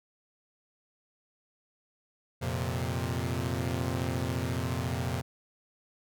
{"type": "chord", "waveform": "sawtooth", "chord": "F suspended fourth", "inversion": "none", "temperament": "equal", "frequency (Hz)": [87.31, 116.54, 130.81], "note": ["F2", "Bb2", "C3"], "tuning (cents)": [0, 0, 0], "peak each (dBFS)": -30, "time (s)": [2.41, 5.22], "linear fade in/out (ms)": 20, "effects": []}